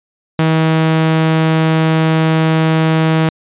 sawtooth tone, 160 Hz, D#3, 49 cents sharp, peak -6 dBFS, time 0.39-3.29 s, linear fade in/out 0 ms, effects resampled to 8000 Hz

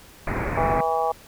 pink low-pass noise, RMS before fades -26 dBFS, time 0.27-0.81 s, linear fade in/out 5 ms, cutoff 2400 Hz, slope 96 dB/octave
harmonic tone, 162.7 Hz, E3, 22 cents flat, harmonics 3 / 4 / 5 / 6 / 7, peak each -27 / -27 / -23 / -33 / -29 dBFS, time 0.57-1.12 s, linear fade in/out 5 ms
effects pink hiss -48 dBFS RMS until 1.27 s

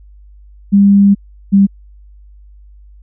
sine tone pair in turn, 200 / 197.59 Hz, G3 / G3, +35 / +14 cents, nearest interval unison, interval 21 cents, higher first, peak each -4 dBFS, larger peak neither, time 0.72-1.15 / 1.52-1.67 s, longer first, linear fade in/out 20 ms, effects added 50 Hz sine -37 dBFS peak until 3.02 s

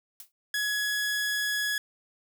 blue noise with exponential decay, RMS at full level -40 dBFS, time 0.2-0.32 s, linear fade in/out 1 ms, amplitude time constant 24 ms
sawtooth tone, 1682 Hz, G#6, 22 cents sharp, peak -23 dBFS, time 0.54-1.78 s, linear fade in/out 2 ms
effects none

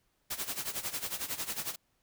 white noise with tremolo, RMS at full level -34 dBFS, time 0.3-1.76 s, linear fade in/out 10 ms, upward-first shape sine, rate 11 Hz, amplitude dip 80%, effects pink hiss -75 dBFS RMS until 2.02 s

